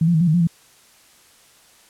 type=tone with pitch steps; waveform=sine; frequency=162.2 / 172.9 / 158.1 / 176.2 / 155.2 / 175.4 / 167 Hz; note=E3 / F3 / D#3 / F3 / D#3 / F3 / E3; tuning=-28 / -17 / +28 / +16 / -4 / +8 / +23 cents; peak=-13 dBFS; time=0.01-0.472 s; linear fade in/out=5 ms; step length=66 ms; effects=white hiss -52 dBFS RMS until 1.89 s + low-pass 11000 Hz 12 dB/octave